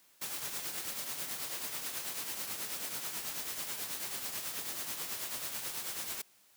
white noise with tremolo, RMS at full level -37 dBFS, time 0.21-6.22 s, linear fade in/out 10 ms, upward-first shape triangle, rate 9.2 Hz, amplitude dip 55%, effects white hiss -65 dBFS RMS until 6.56 s + high-pass 100 Hz 12 dB/octave

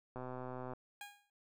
click train, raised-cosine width 1 ms, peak -31 dBFS, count 74, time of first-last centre 0.16-0.735 s, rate 127 Hz
15% pulse tone with exponential decay, 817 Hz, G#5, 29 cents flat, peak -37 dBFS, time 1.01-1.3 s, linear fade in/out 2 ms, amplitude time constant 63 ms
effects none

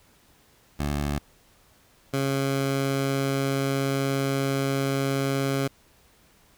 15% pulse tone pair in turn, 72.5 / 136.86 Hz, D2 / C#3, -22 / -22 cents, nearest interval major seventh, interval 1100 cents, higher second, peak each -19 / -17 dBFS, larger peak second, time 0.79-1.19 / 2.13-5.68 s, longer second, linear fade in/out 10 ms, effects pink hiss -59 dBFS RMS until 6.57 s

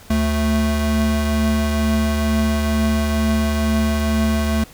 square tone pair together, 74.06 / 220 Hz, D2 / A3, +15 / 0 cents, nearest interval octave + perfect fifth, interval 1885 cents, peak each -20 / -19 dBFS, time 0.1-4.64 s, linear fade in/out 5 ms, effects pink hiss -44 dBFS RMS until 4.73 s

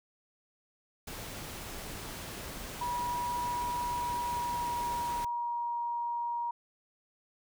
pink noise, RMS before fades -42 dBFS, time 1.07-5.25 s, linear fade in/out 5 ms
sine tone with pitch glide, 969 to 947.4 Hz, B5 to A#5, -33 to +28 cents, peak -31 dBFS, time 2.81-6.51 s, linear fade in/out 5 ms, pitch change -39 cents, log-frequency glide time 3.76-5.75 s
effects none

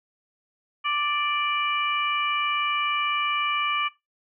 harmonic tone, 587.3 Hz, D5, in tune, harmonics 2 / 3 / 4 / 5, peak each -25 / -37 / -29 / -31 dBFS, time 0.84-3.89 s, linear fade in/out 20 ms, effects noise-tail reverb RT60 0.2 s tail -18 dB re dry

